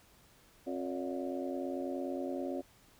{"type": "harmonic tone with a mistuned harmonic", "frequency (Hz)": 89.4, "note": "F2", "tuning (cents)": 41, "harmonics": [3, 4, 5, 6, 7, 8], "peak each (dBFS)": [-38, -40, -48, -41, -47, -47], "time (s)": [0.66, 2.62], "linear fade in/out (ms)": 20, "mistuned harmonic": 6, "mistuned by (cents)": 100, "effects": ["pink hiss -63 dBFS RMS until 2.99 s"]}